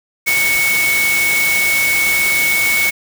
sine tone in noise, 2217 Hz, C#7, in tune, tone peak -13 dBFS, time 0.26-2.91 s, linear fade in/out 20 ms, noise white, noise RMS -20 dBFS, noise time 0.26-2.91 s, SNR +4 dB, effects none

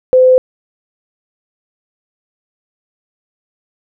sine tone, 512 Hz, C5, 38 cents flat, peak -4 dBFS, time 0.13-0.38 s, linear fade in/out 0 ms, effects none

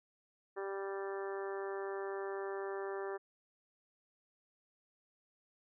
harmonic tone, 196 Hz, G3, in tune, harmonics 2 / 3 / 4 / 5 / 6 / 7 / 8 / 9, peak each -39 / -48 / -48 / -51 / -50 / -54 / -54 / -52 dBFS, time 0.56-3.18 s, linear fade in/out 20 ms, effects none

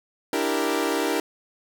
sawtooth chord, E half-diminished seventh, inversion third, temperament equal, 293.7 / 329.6 / 392 / 466.2 Hz, D4 / E4 / G4 / Bb4, 0 / 0 / 0 / 0 cents, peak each -24 dBFS, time 0.33-1.2 s, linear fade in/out 2 ms, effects none

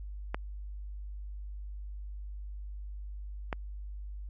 clicks, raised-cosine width 0.5 ms, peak -17 dBFS, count 2, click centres 0.345 / 3.528 s, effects added 50 Hz sine -38 dBFS peak until 4.29 s + MP3 32 kbps

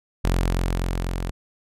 sawtooth tone with level ramp, 44.11 Hz, F1, 18 cents sharp, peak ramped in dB -14 to -22 dBFS, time 0.24-1.31 s, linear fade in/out 10 ms, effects resampled to 32000 Hz

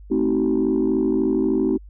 sine chord, A diminished seventh, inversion none, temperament just, 220 / 264 / 316.8 / 380.2 Hz, A3 / C4 / Eb4 / Gb4, 0 / +16 / +31 / +47 cents, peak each -24 / -21 / -21 / -21 dBFS, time 0.1-1.78 s, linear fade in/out 20 ms, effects tanh soft clip ceiling -11 dBFS + added 50 Hz sine -39 dBFS peak until 1.89 s

